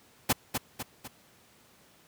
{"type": "noise with echo", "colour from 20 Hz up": "pink", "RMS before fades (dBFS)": -23, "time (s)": [0.29, 0.33], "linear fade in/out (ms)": 10, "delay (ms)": 250, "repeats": 3, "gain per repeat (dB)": -6, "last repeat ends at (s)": 1.08, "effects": ["pink hiss -60 dBFS RMS until 2.07 s", "high-pass 100 Hz 12 dB/octave"]}